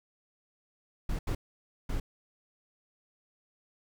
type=noise bursts at uneven times; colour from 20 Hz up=brown; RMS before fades=-31 dBFS; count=3; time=1.09-1.19 / 1.27-1.35 / 1.89-2 s; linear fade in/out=5 ms; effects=none